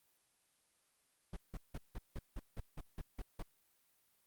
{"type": "noise bursts", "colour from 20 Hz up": "brown", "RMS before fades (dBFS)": -42, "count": 11, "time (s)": [1.33, 3.426], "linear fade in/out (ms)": 5, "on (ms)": 36, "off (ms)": 170, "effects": ["white hiss -75 dBFS RMS until 4.26 s", "Opus 32 kbps"]}